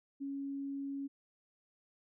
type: tone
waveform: sine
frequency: 277.2 Hz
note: C#4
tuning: in tune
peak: -37 dBFS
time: 0.2-1.08 s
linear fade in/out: 20 ms
effects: none